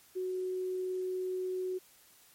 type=tone; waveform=sine; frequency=370 Hz; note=F#4; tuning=in tune; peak=-32 dBFS; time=0.15-1.79 s; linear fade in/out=20 ms; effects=white hiss -61 dBFS RMS until 2.34 s + MP3 64 kbps